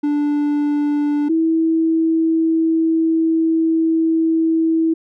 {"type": "tone pair in turn", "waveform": ["triangle", "sine"], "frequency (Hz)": [292.8, 324.6], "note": ["D4", "E4"], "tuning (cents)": [-5, -27], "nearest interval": "major second", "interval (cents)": 178, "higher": "second", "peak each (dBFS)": -13, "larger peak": "neither", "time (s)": [[0.03, 1.29], [1.29, 4.94]], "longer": "second", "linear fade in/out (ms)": 10, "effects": []}